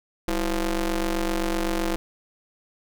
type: ring-modulated tone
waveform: sawtooth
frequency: 176.9 Hz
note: F3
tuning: 23 cents sharp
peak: -16 dBFS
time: 0.28-1.96 s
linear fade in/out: 0 ms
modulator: 153 Hz
effects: none